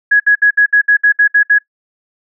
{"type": "tone bursts", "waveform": "sine", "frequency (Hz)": 1671, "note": "G#6", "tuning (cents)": 10, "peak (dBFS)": -5, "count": 10, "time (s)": [0.11, 1.586], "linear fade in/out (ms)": 10, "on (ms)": 90, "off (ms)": 64, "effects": ["noise-tail reverb RT60 0.1 s tail -23 dB re dry"]}